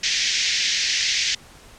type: band-pass noise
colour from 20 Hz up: white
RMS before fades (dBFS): -22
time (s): 0.03-1.35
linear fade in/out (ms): 5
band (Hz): 1800 to 6300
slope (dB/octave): 48
effects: pink hiss -47 dBFS RMS until 1.78 s + low-pass 10000 Hz 12 dB/octave